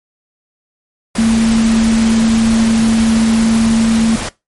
sine tone in noise, 225.1 Hz, A3, 40 cents sharp, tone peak -8 dBFS, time 1.18-4.16 s, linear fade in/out 5 ms, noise pink, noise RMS -21 dBFS, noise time 1.15-4.29 s, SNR +10 dB, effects noise-tail reverb RT60 0.2 s tail -20 dB re dry + MP3 48 kbps

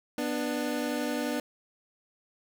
25% pulse tone pair together, 245.3 / 296.7 Hz, B3 / D4, -12 / +18 cents, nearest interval minor third, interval 330 cents, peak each -28 dBFS, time 0.18-1.4 s, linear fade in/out 2 ms, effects none

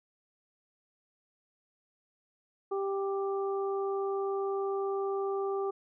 harmonic tone, 392.8 Hz, G4, 4 cents sharp, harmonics 1 / 2 / 3, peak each -30 / -39 / -40 dBFS, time 2.71-5.71 s, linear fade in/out 10 ms, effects none

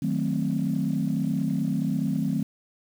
sine chord, D# diminished seventh, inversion none, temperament equal, 155.56 / 185 / 220 / 261.6 Hz, D#3 / F#3 / A3 / C4, 0 / 0 / 0 / 0 cents, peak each -28 dBFS, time 0.02-2.43 s, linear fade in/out 5 ms, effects tanh soft clip ceiling -15 dBFS + 8-bit

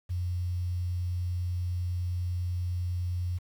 sine tone with quantisation, 89 Hz, F2, 33 cents sharp, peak -28 dBFS, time 0.09-3.39 s, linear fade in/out 20 ms, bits 9, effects none

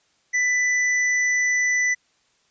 square tone, 1988 Hz, B6, 11 cents sharp, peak -19 dBFS, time 0.33-1.95 s, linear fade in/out 20 ms, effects white hiss -64 dBFS RMS until 2.5 s + resampled to 16000 Hz

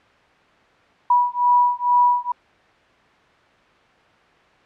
sine beating tone pair, 975 / 977.2 Hz, B5 / B5, -23 / -19 cents, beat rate 2.2 Hz, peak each -17 dBFS, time 1.1-2.32 s, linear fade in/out 5 ms, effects white hiss -53 dBFS RMS until 4.65 s + low-pass 2000 Hz 12 dB/octave

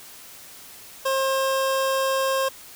25% pulse tone, 534 Hz, C5, 35 cents sharp, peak -17 dBFS, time 1.05-2.49 s, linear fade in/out 10 ms, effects white hiss -44 dBFS RMS until 2.75 s

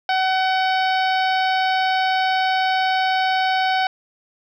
harmonic tone, 754 Hz, F#5, 32 cents sharp, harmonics 1 / 2 / 3 / 4 / 5 / 6 / 7, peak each -18 / -24 / -28 / -30 / -32 / -34 / -35 dBFS, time 0.09-3.87 s, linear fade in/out 2 ms, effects 9-bit

